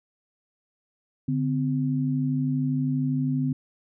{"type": "tone pair together", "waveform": "sine", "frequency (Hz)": [145, 257.5], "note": ["D3", "C4"], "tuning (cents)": [-22, -28], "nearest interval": "minor seventh", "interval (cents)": 994, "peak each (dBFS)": -25, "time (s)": [1.28, 3.53], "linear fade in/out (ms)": 5, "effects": []}